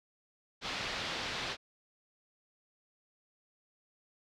white low-pass noise, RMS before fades -38 dBFS, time 0.61-1.57 s, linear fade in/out 50 ms, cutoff 4400 Hz, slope 24 dB/octave, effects none

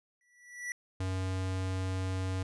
square tone with exponential growth, 1955 Hz, B6, 18 cents flat, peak -33 dBFS, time 0.21-0.72 s, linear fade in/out 1 ms, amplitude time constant 110 ms
square tone, 93.8 Hz, F#2, 24 cents sharp, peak -32 dBFS, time 1-2.43 s, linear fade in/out 5 ms
effects resampled to 22050 Hz

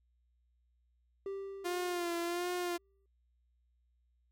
triangle tone with exponential decay, 392 Hz, G4, in tune, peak -34 dBFS, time 1.26-3.06 s, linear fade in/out 2 ms, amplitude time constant 390 ms
sawtooth tone with vibrato, 349.2 Hz, F4, in tune, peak -30 dBFS, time 1.64-2.78 s, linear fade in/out 20 ms, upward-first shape sine, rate 1.4 Hz, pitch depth 43 cents each way
effects added 60 Hz sine -70 dBFS peak until 4.31 s

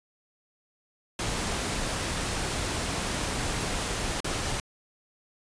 pink noise with dropouts, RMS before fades -30 dBFS, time 1.19-4.6 s, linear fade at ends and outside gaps 2 ms, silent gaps 4.204-4.244 s, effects resampled to 22050 Hz

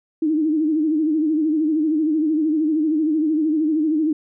sine tone with vibrato, 310 Hz, D#4, 6 cents flat, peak -16 dBFS, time 0.22-4.13 s, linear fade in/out 5 ms, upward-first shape sine, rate 13 Hz, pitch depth 82 cents each way, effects none

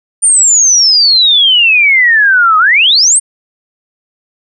sine exponential two-way sweep, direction down then up, 9160 to 1241 to 9160 Hz, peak -4 dBFS, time 0.22-3.2 s, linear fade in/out 20 ms, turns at 2.58 s, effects none

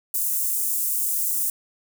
white high-pass noise, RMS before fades -24 dBFS, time 0.14-1.5 s, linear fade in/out 2 ms, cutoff 7900 Hz, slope 24 dB/octave, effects none

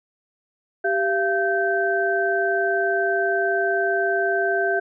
sine tone cluster, 391.6 / 683 / 1552 Hz, G4 / F5 / G6, -2 / -39 / -18 cents, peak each -23 dBFS, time 0.84-4.8 s, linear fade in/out 10 ms, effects none

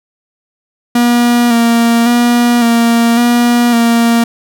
45% pulse tone with vibrato, 236.4 Hz, A#3, 24 cents sharp, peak -7 dBFS, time 0.95-4.24 s, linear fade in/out 5 ms, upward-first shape square, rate 0.9 Hz, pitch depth 26 cents each way, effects none

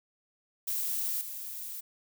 violet noise with level steps, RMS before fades -32 / -40 dBFS, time 0.67-1.81 s, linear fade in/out 10 ms, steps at 1.21 s, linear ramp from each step 2 ms, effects none

